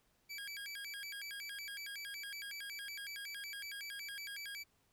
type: tone with vibrato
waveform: 25% pulse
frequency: 1941 Hz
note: B6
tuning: 31 cents flat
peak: -40 dBFS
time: 0.29-4.64 s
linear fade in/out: 20 ms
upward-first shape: square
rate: 5.4 Hz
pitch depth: 300 cents each way
effects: pink hiss -75 dBFS RMS until 4.92 s